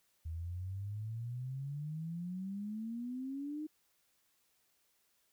sine exponential sweep, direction up, 79.1 to 311.2 Hz, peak -38 dBFS, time 0.25-3.67 s, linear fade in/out 10 ms, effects white hiss -75 dBFS RMS until 5.32 s

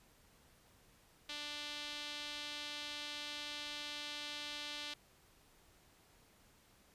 sawtooth tone with band-pass filter, 294.7 Hz, D4, 6 cents sharp, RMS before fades -45 dBFS, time 1.29-4.94 s, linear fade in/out 5 ms, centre 3600 Hz, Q 2.2, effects pink hiss -67 dBFS RMS until 6.94 s + resampled to 32000 Hz

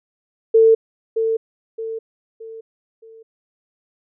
sine tone with echo, 448.5 Hz, A4, 33 cents sharp, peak -8 dBFS, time 0.54-0.75 s, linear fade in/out 10 ms, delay 620 ms, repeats 4, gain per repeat -8 dB, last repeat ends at 3.23 s, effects none

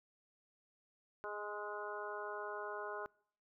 harmonic tone with a mistuned harmonic, 207.7 Hz, G#3, in tune, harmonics 2 / 3 / 4 / 5 / 6 / 7, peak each -46 / -48 / -50 / -48 / -50 / -48 dBFS, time 1.24-3.06 s, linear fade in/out 0 ms, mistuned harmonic 6, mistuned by +18 cents, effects noise-tail reverb RT60 0.6 s tail -25 dB re dry

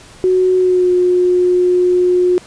sine tone with pitch glide, 369.7 to 360 Hz, F#4 to F#4, -1 to -47 cents, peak -9 dBFS, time 0.24-2.38 s, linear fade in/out 0 ms, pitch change -46 cents, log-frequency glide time 0.57-0.91 s, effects pink hiss -40 dBFS RMS until 2.46 s + resampled to 22050 Hz

